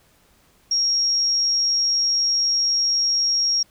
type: tone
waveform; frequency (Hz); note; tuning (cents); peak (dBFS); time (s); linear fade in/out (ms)
sine; 5588; F8; 0; -17; 0.71-3.63; 5
effects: pink hiss -58 dBFS RMS until 3.7 s